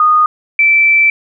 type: tone pair in turn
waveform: sine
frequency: 1233 / 2328 Hz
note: D#6 / D7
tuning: -16 / -16 cents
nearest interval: major seventh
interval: 1100 cents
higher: second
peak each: -6 dBFS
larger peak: neither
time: 0-0.26 / 0.59-1.1 s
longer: second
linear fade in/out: 2 ms
effects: none